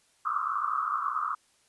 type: band-pass noise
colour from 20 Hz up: white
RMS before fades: -30 dBFS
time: 0.25-1.35 s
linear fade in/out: 5 ms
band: 1100 to 1300 Hz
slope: 96 dB/octave
effects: white hiss -66 dBFS RMS until 1.68 s + resampled to 24000 Hz